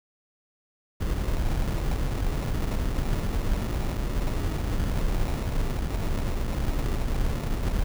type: noise with sample-and-hold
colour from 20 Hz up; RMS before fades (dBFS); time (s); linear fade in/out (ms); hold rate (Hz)
brown; -26; 1-7.84; 10; 1575
effects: none